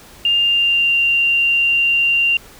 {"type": "tone with pitch glide", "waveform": "sine", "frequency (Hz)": [2804, 2775], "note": ["F7", "F7"], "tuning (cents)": [6, -12], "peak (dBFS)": -12, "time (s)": [0.25, 2.37], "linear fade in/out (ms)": 2, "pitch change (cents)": -18, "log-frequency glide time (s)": [0.39, 0.96], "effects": ["pink hiss -42 dBFS RMS until 2.59 s"]}